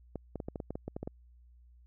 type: clicks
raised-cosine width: 2 ms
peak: -24 dBFS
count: 12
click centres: 0.157 / 0.357 / 0.402 / 0.485 / 0.558 / 0.602 / 0.706 / 0.755 / 0.88 / 0.965 / 1.03 / 1.075 s
effects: added 60 Hz sine -56 dBFS peak until 1.86 s